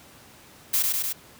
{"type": "noise with echo", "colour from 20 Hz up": "blue", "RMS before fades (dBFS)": -22, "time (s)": [0.73, 0.83], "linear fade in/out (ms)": 10, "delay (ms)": 100, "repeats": 3, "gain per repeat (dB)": -2, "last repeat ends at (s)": 1.13, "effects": ["pink hiss -50 dBFS RMS until 1.39 s", "high-pass 80 Hz 12 dB/octave"]}